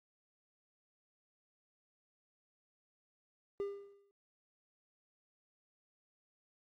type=tone with exponential decay; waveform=triangle; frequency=401 Hz; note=G4; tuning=39 cents sharp; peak=-31 dBFS; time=3.6-4.11 s; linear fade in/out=0 ms; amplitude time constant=110 ms; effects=Opus 32 kbps